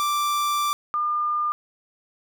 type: tone pair in turn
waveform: 45% pulse / sine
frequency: 1174.7 / 1205.6 Hz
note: D6 / D6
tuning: 0 / +45 cents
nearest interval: unison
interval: 45 cents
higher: second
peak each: -21 dBFS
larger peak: neither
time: 0-0.73 / 0.94-1.52 s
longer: first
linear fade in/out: 0 ms
effects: none